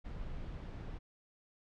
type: noise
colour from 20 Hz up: brown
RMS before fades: -43 dBFS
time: 0.04-0.99 s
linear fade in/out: 20 ms
effects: low-pass 4000 Hz 12 dB/octave